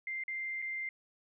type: tone with dropouts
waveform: sine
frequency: 2093 Hz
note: C7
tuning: in tune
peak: -35 dBFS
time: 0.07-0.89 s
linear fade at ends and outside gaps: 2 ms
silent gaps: 0.237-0.28 / 0.619-0.623 s
effects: none